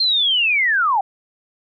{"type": "linear sweep", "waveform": "sine", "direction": "down", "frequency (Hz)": [4234, 740], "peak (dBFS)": -14, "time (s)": [0, 1.01], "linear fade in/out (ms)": 5, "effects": []}